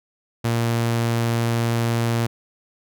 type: tone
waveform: sawtooth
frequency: 116.54 Hz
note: A#2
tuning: in tune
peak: -15 dBFS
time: 0.44-2.27 s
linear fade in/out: 10 ms
effects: none